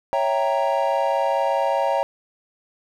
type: chord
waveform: triangle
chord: C# diminished seventh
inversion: none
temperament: equal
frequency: 554.4 / 659.3 / 784 / 932.3 Hz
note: C#5 / E5 / G5 / Bb5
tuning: 0 / 0 / 0 / 0 cents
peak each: -21 / -23 / -23 / -22 dBFS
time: 0.13-2.03 s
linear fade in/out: 0 ms
effects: none